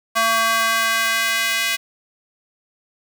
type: tone with high-pass filter sweep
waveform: square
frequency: 226.1 Hz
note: A3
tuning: 47 cents sharp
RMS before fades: -19 dBFS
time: 0.15-1.77 s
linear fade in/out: 20 ms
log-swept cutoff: 1000 to 2200 Hz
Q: 1.6
effects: 7-bit